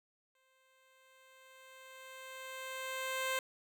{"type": "tone with exponential growth", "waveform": "10% pulse", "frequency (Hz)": 523.3, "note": "C5", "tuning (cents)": 0, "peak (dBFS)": -24, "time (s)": [0.35, 3.39], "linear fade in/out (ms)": 2, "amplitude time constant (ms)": 660, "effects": []}